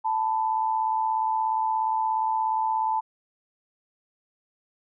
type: tone pair together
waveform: sine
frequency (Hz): 880.1 / 997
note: A5 / B5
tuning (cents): 0 / +16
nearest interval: major second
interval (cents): 216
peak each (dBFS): -23 / -29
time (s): 0.04-3.01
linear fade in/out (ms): 20
effects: none